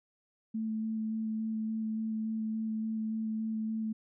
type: tone with vibrato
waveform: sine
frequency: 220 Hz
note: A3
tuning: in tune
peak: -31 dBFS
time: 0.54-3.93 s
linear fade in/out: 10 ms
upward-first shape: square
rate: 3.5 Hz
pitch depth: 9 cents each way
effects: none